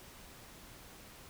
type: silence
effects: pink hiss -54 dBFS RMS until 1.29 s